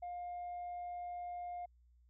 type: tone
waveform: sine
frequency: 708 Hz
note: F5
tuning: 23 cents sharp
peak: -39 dBFS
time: 0.02-1.66 s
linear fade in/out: 10 ms
effects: tanh soft clip ceiling -39 dBFS + added 60 Hz sine -64 dBFS peak until 2.09 s